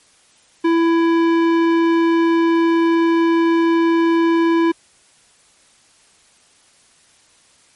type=tone with tanh clipping; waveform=sine; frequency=332.6 Hz; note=E4; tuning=16 cents sharp; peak=-14 dBFS; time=0.64-4.72 s; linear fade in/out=10 ms; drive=16 dB; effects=white hiss -53 dBFS RMS until 7.75 s + MP3 48 kbps